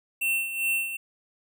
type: tone with tremolo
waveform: square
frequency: 2700 Hz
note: E7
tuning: 41 cents sharp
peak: -23 dBFS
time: 0.21-0.97 s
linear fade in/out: 10 ms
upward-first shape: sine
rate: 2.5 Hz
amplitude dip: 65%
effects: none